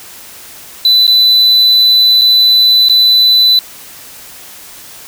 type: tone with dropouts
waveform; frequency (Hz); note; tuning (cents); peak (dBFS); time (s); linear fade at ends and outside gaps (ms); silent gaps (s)
triangle; 3995; B7; +19; -3; 0.85-3.59; 2; 1.068-1.077 / 2.213-2.217 / 2.886-2.896
effects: white hiss -33 dBFS RMS until 5.07 s